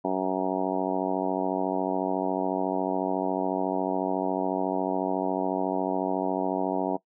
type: harmonic tone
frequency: 94 Hz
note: F#2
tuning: 28 cents sharp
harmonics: 2 / 3 / 4 / 5 / 6 / 7 / 8 / 9 / 10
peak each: -35 / -30 / -32 / -35 / -36 / -31 / -34 / -36 / -35 dBFS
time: 0.04-6.97 s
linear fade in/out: 10 ms
effects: noise-tail reverb RT60 0.1 s tail -20 dB re dry